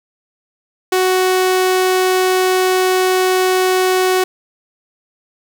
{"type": "tone", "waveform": "sawtooth", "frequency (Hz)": 371.2, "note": "F#4", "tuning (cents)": 6, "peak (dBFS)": -8, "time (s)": [0.92, 4.24], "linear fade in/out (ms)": 5, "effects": ["8-bit"]}